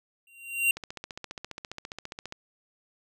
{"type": "tone with exponential growth", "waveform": "square", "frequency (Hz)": 2762, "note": "F7", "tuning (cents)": -20, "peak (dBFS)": -19, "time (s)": [0.27, 0.71], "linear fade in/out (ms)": 2, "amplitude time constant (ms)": 94}
{"type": "click train", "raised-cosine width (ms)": 0.2, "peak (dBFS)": -20, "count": 24, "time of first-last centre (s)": [0.77, 2.324], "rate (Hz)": 14.8}
{"effects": []}